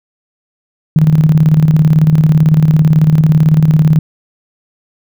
sine tone with tremolo, 155.56 Hz, D#3, in tune, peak -3 dBFS, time 0.96-3.99 s, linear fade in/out 2 ms, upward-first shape square, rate 18 Hz, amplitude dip 55%, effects none

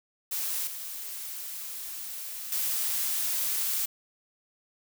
blue noise with level steps, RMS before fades -31 / -38 / -29 dBFS, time 0.31-3.86 s, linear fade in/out 10 ms, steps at 0.67 / 2.52 s, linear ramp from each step 2 ms, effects none

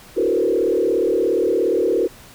sine tone with frequency modulation, 415.3 Hz, G#4, in tune, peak -15 dBFS, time 0.16-2.08 s, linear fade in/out 20 ms, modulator 37.1 Hz, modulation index 2.3, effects pink hiss -44 dBFS RMS until 2.34 s

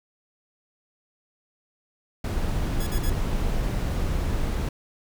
brown noise, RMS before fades -25 dBFS, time 2.24-4.69 s, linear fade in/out 5 ms
5% pulse tone bursts, 1689 Hz, G#6, 29 cents sharp, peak -24 dBFS, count 3, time 2.8-3.1 s, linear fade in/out 5 ms, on 68 ms, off 48 ms
effects none

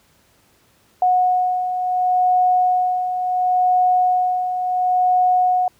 sine beating tone pair, 730 / 730.71 Hz, F#5 / F#5, -24 / -22 cents, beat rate 0.71 Hz, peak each -23 / -15 dBFS, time 1.02-5.68 s, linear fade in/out 2 ms, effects pink hiss -57 dBFS RMS until 5.79 s + high-pass 60 Hz 12 dB/octave

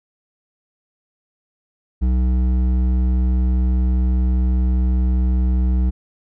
sine tone with hard clipping, 62.5 Hz, B1, 21 cents sharp, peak -16 dBFS, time 2.01-5.91 s, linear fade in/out 20 ms, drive 9 dB, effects none

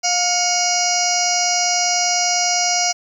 harmonic tone with a mistuned harmonic, 710 Hz, F5, 28 cents sharp, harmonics 1 / 2 / 3 / 4 / 6 / 7 / 8 / 9 / 10, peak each -21 / -31 / -25 / -30 / -30 / -23 / -20 / -26 / -31 dBFS, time 0.03-2.93 s, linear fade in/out 20 ms, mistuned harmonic 3, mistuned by +68 cents, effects 8-bit

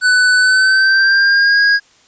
square tone with pitch glide, 1496 to 1640.9 Hz, F#6 to G#6, +19 to -21 cents, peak -9 dBFS, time 0.01-1.8 s, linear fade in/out 50 ms, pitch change +160 cents, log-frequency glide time 0.36-1.61 s, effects white hiss -50 dBFS RMS until 2.07 s + resampled to 16000 Hz

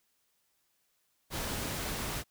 pink noise, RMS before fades -36 dBFS, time 1.3-2.24 s, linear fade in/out 50 ms, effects white hiss -75 dBFS RMS until 2.3 s

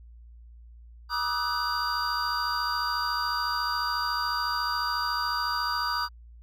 triangle tone cluster, 962 / 1195 / 1269 / 1500 / 4744 Hz, B5 / D6 / D#6 / F#6 / D8, -46 / +30 / +34 / +23 / +17 cents, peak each -31 dBFS, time 1.09-6.09 s, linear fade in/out 50 ms, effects added 58 Hz sine -46 dBFS peak until 6.42 s

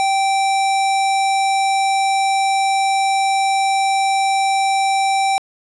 square tone, 780 Hz, G5, 9 cents flat, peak -15 dBFS, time 0-5.38 s, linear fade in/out 0 ms, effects resampled to 24000 Hz + 9-bit

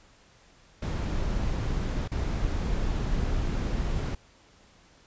brown noise with dropouts, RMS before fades -28 dBFS, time 0.82-4.15 s, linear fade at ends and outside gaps 5 ms, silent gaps 2.078-2.116 s, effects pink hiss -58 dBFS RMS until 5.06 s + resampled to 16000 Hz

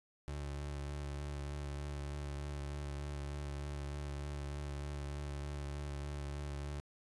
30% pulse tone with vibrato, 71.8 Hz, D2, 39 cents flat, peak -37 dBFS, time 0.28-6.8 s, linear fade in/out 0 ms, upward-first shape sine, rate 3.3 Hz, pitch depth 24 cents each way, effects resampled to 24000 Hz

